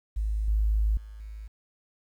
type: tone with level steps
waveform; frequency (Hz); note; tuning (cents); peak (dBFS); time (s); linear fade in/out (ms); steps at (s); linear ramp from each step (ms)
sine; 53; G#1; +36; -25 / -21 / -40 / -37; 0.16-1.48; 10; 0.48 / 0.97 / 1.2; 2
effects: 10-bit